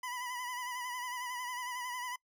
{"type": "tone with vibrato", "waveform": "25% pulse", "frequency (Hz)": 990, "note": "B5", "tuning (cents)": 4, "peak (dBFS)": -34, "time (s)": [0.03, 2.16], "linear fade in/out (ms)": 5, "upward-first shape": "sine", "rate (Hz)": 11, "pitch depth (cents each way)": 49, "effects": ["noise-tail reverb RT60 0.1 s tail -23 dB re dry"]}